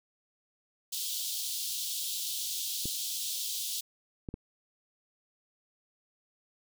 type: high-pass noise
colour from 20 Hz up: pink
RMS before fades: -35 dBFS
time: 0.92-3.81 s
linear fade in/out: 10 ms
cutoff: 3200 Hz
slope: 48 dB/octave
type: clicks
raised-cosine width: 3 ms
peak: -24 dBFS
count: 3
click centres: 2.856 / 4.288 / 4.341 s
effects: none